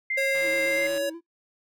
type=tone; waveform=sine; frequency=2093 Hz; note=C7; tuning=in tune; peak=-25 dBFS; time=0.1-0.87 s; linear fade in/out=5 ms
type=tone with pitch glide; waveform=square; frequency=544 to 560.6 Hz; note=C#5 to C#5; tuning=-33 to +19 cents; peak=-25 dBFS; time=0.17-1.1 s; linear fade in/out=10 ms; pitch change=+52 cents; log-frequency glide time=0.66-0.9 s
type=click train; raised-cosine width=0.3 ms; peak=-26 dBFS; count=96; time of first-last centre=0.35-0.979 s; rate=151 Hz
type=tone with vibrato; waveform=triangle; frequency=328.7 Hz; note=E4; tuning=5 cents flat; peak=-33 dBFS; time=0.41-1.21 s; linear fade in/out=50 ms; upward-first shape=square; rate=8.2 Hz; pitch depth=41 cents each way
effects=noise-tail reverb RT60 0.1 s tail -18 dB re dry